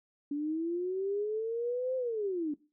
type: linear two-way sweep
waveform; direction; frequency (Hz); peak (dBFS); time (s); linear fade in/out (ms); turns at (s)
sine; up then down; 284.1 to 522 to 284.1; -30; 0.31-2.54; 5; 1.96
effects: noise-tail reverb RT60 0.3 s tail -18 dB re dry